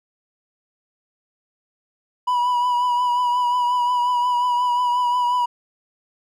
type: tone with vibrato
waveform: triangle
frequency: 980 Hz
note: B5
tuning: 14 cents flat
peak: -15 dBFS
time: 2.27-5.46 s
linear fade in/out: 10 ms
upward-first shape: triangle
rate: 5.6 Hz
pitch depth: 36 cents each way
effects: none